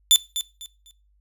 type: tone with echo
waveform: sawtooth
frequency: 3520 Hz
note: A7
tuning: in tune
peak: -8 dBFS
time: 0.11-0.16 s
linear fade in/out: 0 ms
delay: 250 ms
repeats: 3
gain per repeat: -12 dB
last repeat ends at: 0.91 s
effects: noise-tail reverb RT60 0.3 s tail -19 dB re dry + added 50 Hz sine -59 dBFS peak until 1.2 s